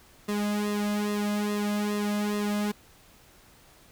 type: tone with flanger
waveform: sawtooth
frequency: 207.3 Hz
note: G#3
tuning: 3 cents flat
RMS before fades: -28 dBFS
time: 0.28-2.72 s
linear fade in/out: 10 ms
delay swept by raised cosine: 1.3 to 2.19 ms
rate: 2.4 Hz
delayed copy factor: -0.85
effects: pink hiss -56 dBFS RMS until 3.91 s